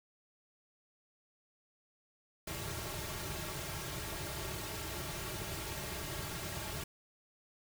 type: noise with comb filter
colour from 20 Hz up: pink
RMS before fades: -41 dBFS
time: 2.47-6.84 s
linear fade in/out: 5 ms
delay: 4 ms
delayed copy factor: -0.8
effects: none